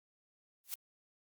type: noise with exponential growth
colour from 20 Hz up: blue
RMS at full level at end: -35 dBFS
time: 0.64-0.74 s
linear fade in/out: 0 ms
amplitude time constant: 21 ms
effects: Opus 48 kbps